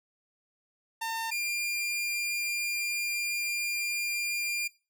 sawtooth tone pair in turn, 905 / 2399 Hz, A5 / D7, +48 / +36 cents, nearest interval octave + perfect fourth, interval 1688 cents, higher second, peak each -27 / -26 dBFS, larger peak second, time 1.01-1.31 / 1.31-4.68 s, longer second, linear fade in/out 10 ms, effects noise-tail reverb RT60 0.3 s tail -19 dB re dry

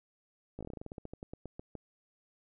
slowing click train, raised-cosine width 2 ms, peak -29 dBFS, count 19, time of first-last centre 0.59-1.753 s, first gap 17 ms, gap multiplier 1.14, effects none

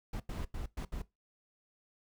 brown noise bursts at uneven times, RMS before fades -38 dBFS, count 5, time 0.13-0.2 / 0.29-0.45 / 0.54-0.66 / 0.77-0.85 / 0.92-1.02 s, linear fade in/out 5 ms, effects noise-tail reverb RT60 0.2 s tail -19 dB re dry

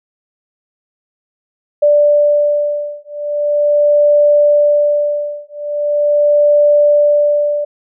sine beating tone pair, 587.3 / 587.71 Hz, D5 / D5, 0 / +1 cents, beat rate 0.41 Hz, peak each -12 dBFS, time 1.82-7.65 s, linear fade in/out 10 ms, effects none

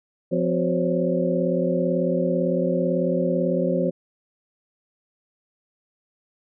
sine tone cluster, 175.7 / 256.6 / 367.3 / 520 / 558 Hz, F3 / C4 / F#4 / C5 / C#5, +11 / -34 / -13 / -11 / +11 cents, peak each -24 / -27 / -27 / -25 / -27 dBFS, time 0.31-3.91 s, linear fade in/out 20 ms, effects none

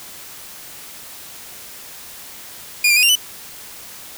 sawtooth tone with pitch steps, 2431 / 2374 / 2485 / 2781 / 2986 Hz, D#7 / D7 / D#7 / F7 / F#7, -41 / +18 / -3 / -8 / +15 cents, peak -8 dBFS, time 2.84-3.155 s, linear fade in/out 5 ms, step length 63 ms, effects white hiss -37 dBFS RMS until 4.17 s

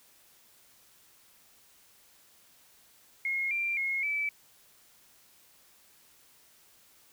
sine tone with pitch steps, 2155 / 2369 / 2161 / 2309 Hz, C#7 / D7 / C#7 / D7, -49 / +14 / -45 / -30 cents, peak -28 dBFS, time 3.25-4.29 s, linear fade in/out 2 ms, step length 260 ms, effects white hiss -61 dBFS RMS until 7.12 s

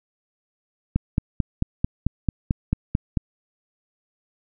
click train, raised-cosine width 5 ms, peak -7 dBFS, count 11, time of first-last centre 0.96-3.172 s, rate 4.52 Hz, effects none

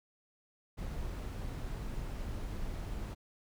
brown noise, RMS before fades -39 dBFS, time 0.77-3.15 s, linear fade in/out 20 ms, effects none

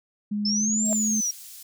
sine tone with pitch glide, 207.7 to 216 Hz, G#3 to A3, 0 to -32 cents, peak -24 dBFS, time 0.31-1.21 s, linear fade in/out 10 ms, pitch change +68 cents, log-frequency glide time 0.47-0.75 s
sine linear two-way sweep, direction up then down, 5200 to 7550 to 5640 Hz, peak -23 dBFS, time 0.45-1.31 s, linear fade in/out 5 ms, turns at 0.87 s
sine tone with exponential growth, 638 Hz, D#5, 43 cents sharp, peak -24 dBFS, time 0.78-0.93 s, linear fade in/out 0 ms, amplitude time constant 32 ms
pink high-pass noise, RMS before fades -43 dBFS, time 0.85-1.63 s, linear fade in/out 5 ms, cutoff 6400 Hz, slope 12 dB/octave
effects none

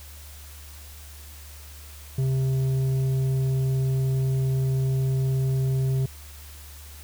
sine tone with tanh clipping, 132.5 Hz, C3, 22 cents sharp, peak -22 dBFS, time 2.18-6.06 s, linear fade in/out 5 ms, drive 7 dB, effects added 73 Hz sine -42 dBFS peak until 7.03 s + white hiss -47 dBFS RMS until 7.03 s

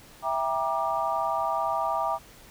sine chord, E half-diminished seventh, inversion none, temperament just, 659.3 / 791.1 / 949.3 / 1186.7 Hz, E5 / G5 / Bb5 / D6, 0 / +16 / +31 / +18 cents, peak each -30 dBFS, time 0.22-2.19 s, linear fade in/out 50 ms, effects pink hiss -51 dBFS RMS until 2.5 s

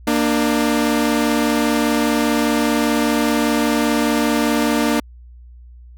sawtooth tone pair together, 233.1 / 298.1 Hz, A#3 / D4, 0 / +26 cents, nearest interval major third, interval 426 cents, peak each -14 dBFS, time 0.07-5 s, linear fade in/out 5 ms, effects added 60 Hz sine -38 dBFS peak until 5.97 s

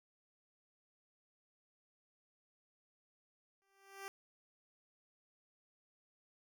10% pulse tone with exponential growth, 392 Hz, G4, in tune, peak -34 dBFS, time 3.62-4.08 s, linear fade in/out 0 ms, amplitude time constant 100 ms, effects none

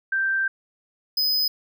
sine / square tone pair in turn, 1568 / 5024 Hz, G6 / D#8, 0 / +16 cents, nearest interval octave + minor sixth, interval 2016 cents, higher second, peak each -20 dBFS, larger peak neither, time 0.12-0.48 / 1.17-1.48 s, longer first, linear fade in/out 5 ms, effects none

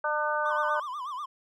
harmonic tone, 300.7 Hz, D4, 41 cents sharp, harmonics 2 / 3 / 4 / 5, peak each -31 / -31 / -31 / -31 dBFS, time 0.04-0.8 s, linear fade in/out 5 ms
triangle tone with vibrato, 1094 Hz, C#6, 23 cents flat, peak -31 dBFS, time 0.45-1.26 s, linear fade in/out 10 ms, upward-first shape sine, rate 8.2 Hz, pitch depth 180 cents each way
effects none

